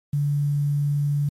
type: tone with quantisation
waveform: sine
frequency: 144.5 Hz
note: D3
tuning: 28 cents flat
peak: -19 dBFS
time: 0.13-1.29 s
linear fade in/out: 5 ms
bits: 8
effects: MP3 64 kbps